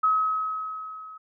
sine tone with level ramp, 1278 Hz, D#6, 46 cents sharp, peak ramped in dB -17 to -40 dBFS, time 0.03-1.18 s, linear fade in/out 10 ms, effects none

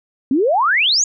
sine exponential sweep, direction up, 246.9 to 7040 Hz, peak -12 dBFS, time 0.31-1.04 s, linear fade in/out 2 ms, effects none

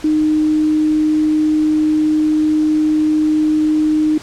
sine tone, 307.7 Hz, D#4, 19 cents flat, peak -11 dBFS, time 0.04-4.18 s, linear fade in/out 5 ms, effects pink hiss -36 dBFS RMS until 4.22 s + low-pass 8000 Hz 12 dB/octave

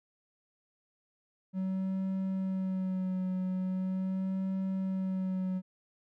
triangle tone with vibrato, 187.9 Hz, F#3, 27 cents sharp, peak -28 dBFS, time 1.53-5.62 s, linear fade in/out 50 ms, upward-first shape sine, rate 0.41 Hz, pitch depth 25 cents each way, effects none

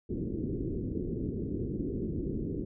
white low-pass noise, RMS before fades -34 dBFS, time 0.09-2.65 s, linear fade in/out 10 ms, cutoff 400 Hz, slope 48 dB/octave, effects none

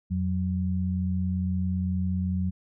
sine tone pair together, 87.31 / 185 Hz, F2 / F#3, 0 / 0 cents, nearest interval octave + minor second, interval 1300 cents, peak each -27 dBFS, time 0.1-2.51 s, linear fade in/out 20 ms, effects none

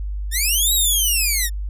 5% pulse linear two-way sweep, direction up then down, 1723 to 3900 to 1787 Hz, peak -8 dBFS, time 0.31-1.5 s, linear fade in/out 50 ms, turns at 0.73 s, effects added 50 Hz sine -23 dBFS peak until 1.69 s + resampled to 32000 Hz

